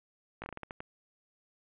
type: slowing click train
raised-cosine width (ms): 0.5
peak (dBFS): -25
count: 9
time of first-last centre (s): 0.42-0.805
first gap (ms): 18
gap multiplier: 1.27
effects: resampled to 8000 Hz + 9-bit